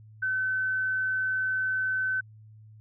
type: tone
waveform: sine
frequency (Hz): 1523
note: F#6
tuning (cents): +50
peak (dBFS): -25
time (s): 0.22-2.21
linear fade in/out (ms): 10
effects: added 108 Hz sine -48 dBFS peak until 2.8 s